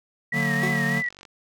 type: tone with vibrato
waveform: sine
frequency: 1920 Hz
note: B6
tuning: 49 cents flat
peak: -24 dBFS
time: 0.32-1.09 s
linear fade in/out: 5 ms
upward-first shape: triangle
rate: 3.3 Hz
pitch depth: 82 cents each way
type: chord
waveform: square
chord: D augmented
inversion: none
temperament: just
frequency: 146.83 / 183.54 / 229.4 Hz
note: D3 / F#3 / A#3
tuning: 0 / -14 / -28 cents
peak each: -28 / -30 / -29 dBFS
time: 0.32-1.03 s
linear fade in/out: 50 ms
type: tone with exponential decay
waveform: 25% pulse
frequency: 370 Hz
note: F#4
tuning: in tune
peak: -20 dBFS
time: 0.63-0.89 s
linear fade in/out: 2 ms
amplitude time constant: 55 ms
type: click train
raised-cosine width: 0.2 ms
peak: -28 dBFS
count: 23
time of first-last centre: 0.79-1.252 s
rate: 47.6 Hz
effects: none